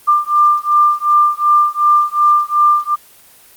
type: beating tone pair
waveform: sine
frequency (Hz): 1191 / 1193.7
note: D6 / D6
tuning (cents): +24 / +28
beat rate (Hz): 2.7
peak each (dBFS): -12 / -12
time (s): 0.07-2.96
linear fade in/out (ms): 20
effects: white hiss -44 dBFS RMS until 3.56 s + Opus 24 kbps